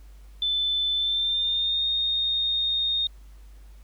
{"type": "tone with pitch glide", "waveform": "sine", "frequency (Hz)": [3520, 3689], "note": ["A7", "A#7"], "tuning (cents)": [0, -19], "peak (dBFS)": -22, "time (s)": [0.42, 3.07], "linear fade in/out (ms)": 2, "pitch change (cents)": 81, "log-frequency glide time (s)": [0.95, 1.87], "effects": ["added 50 Hz sine -44 dBFS peak until 3.83 s", "pink hiss -61 dBFS RMS until 3.83 s"]}